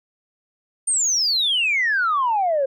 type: exponential sweep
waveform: sine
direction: down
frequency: 9040 to 523.3 Hz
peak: -16 dBFS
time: 0.87-2.66 s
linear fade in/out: 10 ms
effects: tanh soft clip ceiling -13 dBFS